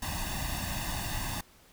pink noise with comb filter, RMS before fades -34 dBFS, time 0.02-1.41 s, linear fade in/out 5 ms, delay 1.1 ms, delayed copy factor +0.9, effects pink hiss -59 dBFS RMS until 1.72 s

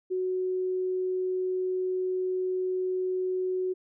sine tone, 370 Hz, F#4, in tune, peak -26 dBFS, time 0.1-3.74 s, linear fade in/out 20 ms, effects none

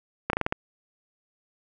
slowing click train, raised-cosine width 0.5 ms, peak -9 dBFS, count 6, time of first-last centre 0.3-0.524 s, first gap 32 ms, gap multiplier 1.17, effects none

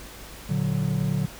triangle chord, Bb augmented, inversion none, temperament equal, 116.54 / 146.83 / 185 Hz, Bb2 / D3 / F#3, 0 / 0 / 0 cents, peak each -27 / -23 / -25 dBFS, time 0.49-1.26 s, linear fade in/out 10 ms, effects added 50 Hz sine -45 dBFS peak until 1.39 s + pink hiss -43 dBFS RMS until 1.39 s

